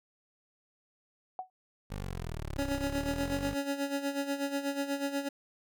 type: tone with exponential decay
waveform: sine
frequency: 745 Hz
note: F#5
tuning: 12 cents sharp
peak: -30 dBFS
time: 1.39-1.5 s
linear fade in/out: 1 ms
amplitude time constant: 22 ms
type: exponential two-way sweep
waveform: 15% pulse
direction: down then up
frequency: 51.91 to 31.15 to 51.91 Hz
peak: -30 dBFS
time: 1.9-3.55 s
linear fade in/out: 10 ms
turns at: 2.7 s
type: tone with tremolo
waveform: 25% pulse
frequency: 280 Hz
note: C#4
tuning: 18 cents sharp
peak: -25 dBFS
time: 2.58-5.29 s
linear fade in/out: 10 ms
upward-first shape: sine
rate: 8.2 Hz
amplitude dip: 70%
effects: none